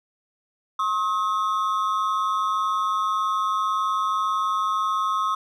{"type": "ring-modulated tone", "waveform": "triangle", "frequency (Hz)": 1174.7, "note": "D6", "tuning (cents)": 0, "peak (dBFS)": -16, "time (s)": [0.79, 5.35], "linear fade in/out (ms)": 5, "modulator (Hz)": 99.1, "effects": []}